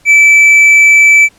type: tone with tanh clipping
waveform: sine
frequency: 2314 Hz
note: D7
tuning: 26 cents flat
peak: -3 dBFS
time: 0.05-1.29 s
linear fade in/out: 50 ms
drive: 5 dB
effects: pink hiss -47 dBFS RMS until 1.38 s + low-pass 11000 Hz 12 dB/octave